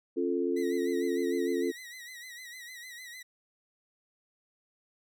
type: chord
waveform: sine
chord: Db augmented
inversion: none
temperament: equal with one note detuned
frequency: 271.9 / 349.2 / 440 Hz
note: Db4 / F4 / A4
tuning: -33 / 0 / 0 cents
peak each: -32 / -30 / -32 dBFS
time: 0.16-1.72 s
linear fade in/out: 20 ms
type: tone with vibrato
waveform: sawtooth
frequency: 1956 Hz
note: B6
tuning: 17 cents flat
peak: -40 dBFS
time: 0.56-3.23 s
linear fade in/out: 10 ms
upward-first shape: sine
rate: 6.6 Hz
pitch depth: 79 cents each way
effects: none